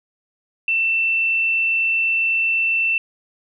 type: tone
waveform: sine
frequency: 2678 Hz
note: E7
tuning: 27 cents sharp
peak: -16 dBFS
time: 0.68-2.98 s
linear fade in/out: 2 ms
effects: none